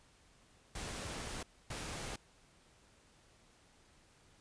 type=noise bursts at uneven times; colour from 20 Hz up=pink; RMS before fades=-43 dBFS; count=2; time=0.75-1.43 / 1.7-2.16 s; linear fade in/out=5 ms; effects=pink hiss -66 dBFS RMS until 4.4 s + resampled to 22050 Hz